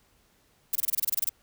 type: noise bursts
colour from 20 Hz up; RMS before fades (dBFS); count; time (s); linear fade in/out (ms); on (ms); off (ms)
violet; -25; 12; 0.73-1.293; 5; 24; 25
effects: pink hiss -65 dBFS RMS until 1.42 s